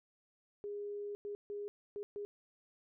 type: tone bursts at uneven times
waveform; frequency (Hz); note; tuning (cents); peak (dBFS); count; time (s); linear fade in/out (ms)
sine; 410; G#4; -22; -39; 5; 0.64-1.15 / 1.25-1.35 / 1.5-1.68 / 1.96-2.03 / 2.16-2.25; 0
effects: none